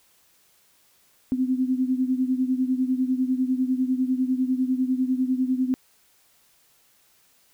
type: beating tone pair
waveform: sine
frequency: 254.7 / 264.7 Hz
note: C4 / C4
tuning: -46 / +20 cents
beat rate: 10 Hz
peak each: -22 / -26 dBFS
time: 1.32-5.74 s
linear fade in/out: 0 ms
effects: white hiss -61 dBFS RMS until 7.53 s